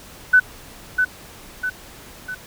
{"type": "tone with echo", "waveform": "sine", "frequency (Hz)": 1500, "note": "F#6", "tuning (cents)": 23, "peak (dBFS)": -8, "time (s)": [0.33, 0.4], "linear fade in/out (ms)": 10, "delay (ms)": 650, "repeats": 3, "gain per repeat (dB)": -6, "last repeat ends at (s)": 2.35, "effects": ["pink hiss -42 dBFS RMS until 2.46 s"]}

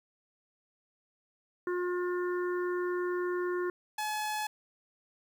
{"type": "harmonic tone", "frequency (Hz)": 357.1, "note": "F4", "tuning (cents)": 39, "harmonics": [1, 3, 4, 5], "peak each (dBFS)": [-30, -40, -42, -44], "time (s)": [1.67, 3.7], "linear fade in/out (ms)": 2}
{"type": "tone", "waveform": "sawtooth", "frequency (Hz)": 852, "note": "G#5", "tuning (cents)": 44, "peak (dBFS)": -28, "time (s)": [3.98, 4.47], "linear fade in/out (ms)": 5}
{"effects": ["11-bit"]}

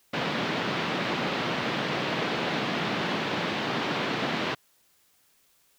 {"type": "band-pass noise", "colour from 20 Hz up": "pink", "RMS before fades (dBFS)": -29, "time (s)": [0.13, 4.55], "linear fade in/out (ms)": 10, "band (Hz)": [150, 3900], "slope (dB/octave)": 24, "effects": ["white hiss -65 dBFS RMS until 5.78 s"]}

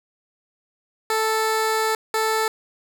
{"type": "tone pair in turn", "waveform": "15% pulse", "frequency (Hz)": [440, 440], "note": ["A4", "A4"], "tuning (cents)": [0, 0], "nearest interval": "unison", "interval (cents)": 0, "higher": "neither", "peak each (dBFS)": -13, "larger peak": "neither", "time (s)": [[1.1, 1.95], [2.14, 2.48]], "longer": "first", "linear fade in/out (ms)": 2, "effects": []}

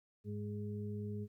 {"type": "harmonic tone", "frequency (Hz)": 103.83, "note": "G#2", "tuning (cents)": 0, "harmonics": [1, 2, 4], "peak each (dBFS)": [-41, -43, -47], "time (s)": [0.24, 1.28], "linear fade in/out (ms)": 50, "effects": ["13-bit"]}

